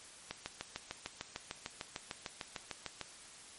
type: click train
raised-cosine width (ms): 0.2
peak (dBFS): -21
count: 19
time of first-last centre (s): 0.31-3.013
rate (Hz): 6.66
effects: white hiss -54 dBFS RMS until 3.58 s + MP3 48 kbps